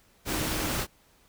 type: tone in noise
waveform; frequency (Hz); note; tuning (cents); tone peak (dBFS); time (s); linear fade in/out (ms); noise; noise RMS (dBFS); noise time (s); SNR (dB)
sine; 310.8; D#4; -2; -36; 0.26-0.72; 50; pink; -30; 0.25-0.87; -9
effects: pink hiss -62 dBFS RMS until 1.28 s